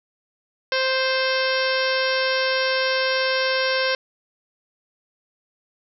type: harmonic tone with a mistuned harmonic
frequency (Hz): 523.3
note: C5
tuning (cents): 0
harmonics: 1 / 2 / 3 / 4 / 5 / 6 / 7 / 8 / 9 / 10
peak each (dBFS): -23 / -29 / -25 / -30 / -30 / -32 / -34 / -33 / -32 / -31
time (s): 0.72-3.95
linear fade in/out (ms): 2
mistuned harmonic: 10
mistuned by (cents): +55
effects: none